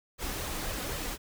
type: noise with flanger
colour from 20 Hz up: pink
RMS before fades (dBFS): -35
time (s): 0.18-1.18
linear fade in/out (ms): 50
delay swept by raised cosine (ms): 1.6 to 4.1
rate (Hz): 3.9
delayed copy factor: +0.5
effects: none